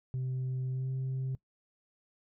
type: tone with pitch glide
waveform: sine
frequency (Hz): 129.1 to 131.43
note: C3 to C3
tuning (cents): -23 to +8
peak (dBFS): -29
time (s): 0.14-1.35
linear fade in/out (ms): 0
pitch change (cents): +31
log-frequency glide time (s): 0.7-0.9
effects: noise-tail reverb RT60 0.1 s tail -22 dB re dry + tanh soft clip ceiling -30 dBFS